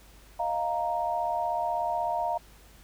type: chord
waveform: sine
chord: Eb suspended second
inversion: none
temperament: equal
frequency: 622.3 / 698.5 / 932.3 Hz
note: Eb5 / F5 / Bb5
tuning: 0 / 0 / 0 cents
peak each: -34 / -29 / -30 dBFS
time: 0.39-2.38 s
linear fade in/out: 10 ms
effects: added 50 Hz sine -54 dBFS peak until 2.83 s + pink hiss -56 dBFS RMS until 2.83 s